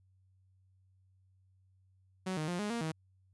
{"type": "tone with pitch steps", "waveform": "sawtooth", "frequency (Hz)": [186.8, 154.7, 176.4, 207.9, 234.1, 158.9], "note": ["F#3", "D#3", "F3", "G#3", "A#3", "D#3"], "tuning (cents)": [17, -10, 18, 2, 8, 37], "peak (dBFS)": -30, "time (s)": [2.26, 2.92], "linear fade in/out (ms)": 10, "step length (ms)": 110, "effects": ["added 94 Hz sine -65 dBFS peak until 3.33 s", "resampled to 24000 Hz"]}